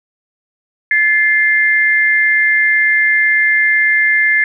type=tone pair together; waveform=sine; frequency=1734 / 2096 Hz; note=A6 / C7; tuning=-26 / +2 cents; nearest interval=minor third; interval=328 cents; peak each=-12 dBFS; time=0.91-4.44 s; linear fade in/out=2 ms; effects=none